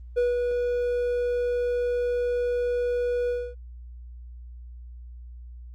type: tone with ADSR envelope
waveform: triangle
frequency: 486.9 Hz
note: B4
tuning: 25 cents flat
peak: -17 dBFS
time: 0.16-3.55 s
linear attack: 20 ms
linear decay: 170 ms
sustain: -4 dB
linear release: 260 ms
effects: added 60 Hz sine -39 dBFS peak until 5.74 s + Opus 24 kbps